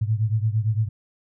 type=beating tone pair; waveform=sine; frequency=106.7 / 115.5 Hz; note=G#2 / A#2; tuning=+47 / -16 cents; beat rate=8.8 Hz; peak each=-21 / -24 dBFS; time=0.01-0.89 s; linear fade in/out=10 ms; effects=none